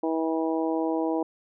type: harmonic tone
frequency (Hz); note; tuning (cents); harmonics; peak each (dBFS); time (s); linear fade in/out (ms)
161.5; E3; -35; 2 / 3 / 4 / 5 / 6; -26 / -30 / -32 / -34 / -36; 0.03-1.23; 5
effects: none